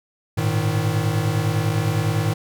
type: chord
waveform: square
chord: Ab suspended second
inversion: none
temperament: equal with one note detuned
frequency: 103.83 / 113.75 / 155.56 Hz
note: Ab2 / Bb2 / Eb3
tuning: 0 / -42 / 0 cents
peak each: -24 dBFS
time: 0.37-2.34 s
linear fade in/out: 10 ms
effects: none